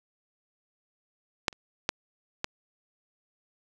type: clicks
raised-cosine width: 0.2 ms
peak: -6 / -30 / -7 / -11 dBFS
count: 4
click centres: 1.482 / 1.528 / 1.891 / 2.444 s
effects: none